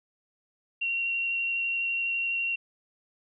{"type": "tone with vibrato", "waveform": "sine", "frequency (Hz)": 2746, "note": "F7", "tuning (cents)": -30, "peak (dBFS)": -26, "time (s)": [0.81, 2.56], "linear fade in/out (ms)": 10, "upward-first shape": "square", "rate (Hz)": 12, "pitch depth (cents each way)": 8, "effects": []}